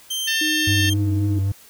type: tone with pitch glide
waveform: sawtooth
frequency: 3136 to 3183 Hz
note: G7 to G7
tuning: 0 to +26 cents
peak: -20 dBFS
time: 0.1-0.94 s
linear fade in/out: 10 ms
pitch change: +26 cents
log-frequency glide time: 0.32-0.4 s
type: harmonic tone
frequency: 895 Hz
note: A5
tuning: 29 cents sharp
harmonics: 2 / 3 / 4 / 5 / 6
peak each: -23 / -27 / -29 / -31 / -33 dBFS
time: 0.27-0.9 s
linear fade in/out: 10 ms
type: tone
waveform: sine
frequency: 311.1 Hz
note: D#4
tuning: in tune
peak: -24 dBFS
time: 0.41-1.39 s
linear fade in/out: 5 ms
type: tone with vibrato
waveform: triangle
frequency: 98 Hz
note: G2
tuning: in tune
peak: -16 dBFS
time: 0.67-1.52 s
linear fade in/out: 5 ms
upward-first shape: triangle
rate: 3.8 Hz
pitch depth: 46 cents each way
effects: white hiss -48 dBFS RMS until 1.69 s